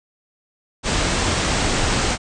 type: low-pass noise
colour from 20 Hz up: pink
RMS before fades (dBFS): -20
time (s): 0.83-2.18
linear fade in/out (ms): 50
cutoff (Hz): 8700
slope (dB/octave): 96
effects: none